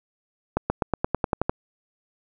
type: accelerating click train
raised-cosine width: 1 ms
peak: -7 dBFS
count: 10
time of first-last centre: 0.57-1.495 s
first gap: 130 ms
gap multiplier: 0.94
effects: none